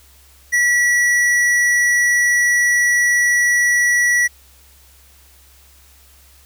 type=tone with hard clipping; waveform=sine; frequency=1941 Hz; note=B6; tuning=31 cents flat; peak=-14 dBFS; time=0.52-4.28 s; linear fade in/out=20 ms; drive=11 dB; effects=added 67 Hz sine -49 dBFS peak until 6.45 s + white hiss -50 dBFS RMS until 6.45 s